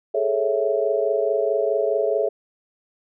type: chord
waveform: sine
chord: A major seventh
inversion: third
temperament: equal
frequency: 415.3 / 440 / 554.4 / 659.3 Hz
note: G#4 / A4 / C#5 / E5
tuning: 0 / 0 / 0 / 0 cents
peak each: -24 dBFS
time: 0.14-2.29 s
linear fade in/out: 10 ms
effects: none